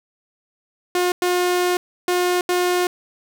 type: tone bursts at uneven times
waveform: sawtooth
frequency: 358 Hz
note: F4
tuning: 43 cents sharp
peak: -13 dBFS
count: 4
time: 0.95-1.12 / 1.22-1.77 / 2.08-2.41 / 2.49-2.87 s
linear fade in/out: 2 ms
effects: none